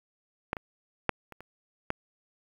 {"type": "clicks", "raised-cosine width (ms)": 0.5, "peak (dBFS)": [-13, -21, -8, -29, -30, -13], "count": 6, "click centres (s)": [0.531, 0.568, 1.093, 1.323, 1.406, 1.904], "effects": ["8-bit"]}